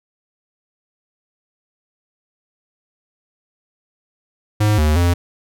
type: tone with pitch steps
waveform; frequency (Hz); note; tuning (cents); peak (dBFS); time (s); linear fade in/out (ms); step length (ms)
square; 105.7 / 76.2 / 87.1; G#2 / D#2 / F2; +31 / -36 / -4; -13; 4.6-5.14; 10; 180
effects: none